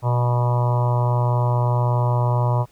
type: harmonic tone with a mistuned harmonic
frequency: 121.6 Hz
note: B2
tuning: 26 cents flat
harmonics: 1 / 3 / 4 / 5 / 6 / 7 / 8 / 9 / 10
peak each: -17 / -34 / -33 / -28 / -35 / -31 / -27 / -35 / -39 dBFS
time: 0.02-2.66 s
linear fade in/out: 50 ms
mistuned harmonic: 3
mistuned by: +15 cents
effects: pink hiss -57 dBFS RMS until 2.71 s